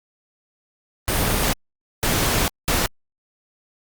pink noise bursts at uneven times, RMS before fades -20 dBFS, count 3, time 1.08-1.53 / 2.03-2.48 / 2.68-2.86 s, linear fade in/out 0 ms, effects Opus 32 kbps

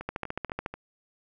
two click trains, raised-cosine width 0.5 ms, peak -22 / -16 dBFS, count 4 / 9, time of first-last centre 0.01-0.74 / 0.09-0.661 s, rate 4.11 / 14 Hz, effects none

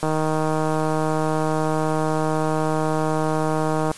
click train, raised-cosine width 1 ms, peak -9 dBFS, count 607, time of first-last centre 0.03-3.915 s, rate 156 Hz, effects white hiss -40 dBFS RMS until 3.97 s + resampled to 24000 Hz

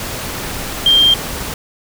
sine tone in noise, 3182 Hz, G7, 25 cents sharp, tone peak -7 dBFS, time 0.86-1.14 s, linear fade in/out 2 ms, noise pink, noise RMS -24 dBFS, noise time 0-1.54 s, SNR +14 dB, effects none

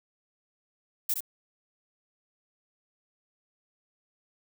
violet noise with echo, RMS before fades -27 dBFS, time 1.09-1.14 s, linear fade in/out 5 ms, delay 66 ms, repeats 1, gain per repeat -6 dB, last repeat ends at 1.206 s, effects none

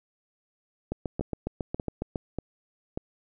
two click trains, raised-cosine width 2 ms, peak -16 / -17 dBFS, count 10 / 4, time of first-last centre 0.92-2.158 / 1.21-2.975 s, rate 7.27 / 1.7 Hz, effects none

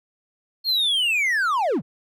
triangle linear sweep, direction down, 4331 to 110 Hz, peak -17 dBFS, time 0.64-1.82 s, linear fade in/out 50 ms, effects none

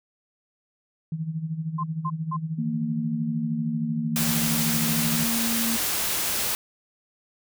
sine tone with tremolo, 160 Hz, D#3, 49 cents sharp, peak -24 dBFS, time 1.12-5.24 s, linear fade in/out 2 ms, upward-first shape sine, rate 13 Hz, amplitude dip 70%
sine tone bursts, 1046.5 Hz, C6, in tune, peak -26 dBFS, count 3, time 1.78-2.368 s, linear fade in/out 10 ms, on 56 ms, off 210 ms
sine tone, 229.8 Hz, A#3, 25 cents flat, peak -26 dBFS, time 2.58-5.77 s, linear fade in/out 10 ms
white noise, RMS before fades -26 dBFS, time 4.16-6.55 s, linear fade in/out 0 ms
effects none

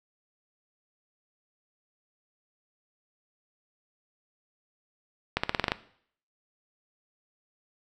accelerating click train, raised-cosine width 0.3 ms, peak -8 dBFS, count 8, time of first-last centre 5.37-5.719 s, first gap 65 ms, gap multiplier 0.91, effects noise-tail reverb RT60 0.6 s tail -17 dB re dry

